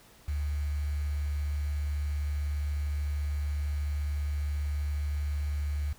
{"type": "tone with quantisation", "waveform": "sine", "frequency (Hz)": 73.1, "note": "D2", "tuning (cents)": -7, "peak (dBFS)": -28, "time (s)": [0.28, 5.93], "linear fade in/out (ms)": 5, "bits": 8, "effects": ["pink hiss -57 dBFS RMS until 5.98 s"]}